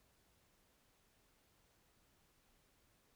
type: silence
effects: pink hiss -74 dBFS RMS until 3.15 s